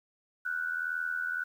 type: tone with amplitude modulation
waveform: sine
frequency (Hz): 1480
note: F#6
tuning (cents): 0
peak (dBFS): -27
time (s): 0.45-1.44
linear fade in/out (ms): 10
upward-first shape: sine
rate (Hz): 81.7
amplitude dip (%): 75
effects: 10-bit